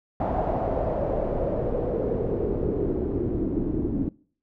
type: noise with low-pass filter sweep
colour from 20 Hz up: pink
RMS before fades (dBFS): -26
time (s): 0.2-4.09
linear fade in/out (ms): 2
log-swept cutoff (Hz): 740 to 290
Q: 4
effects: noise-tail reverb RT60 0.5 s tail -24 dB re dry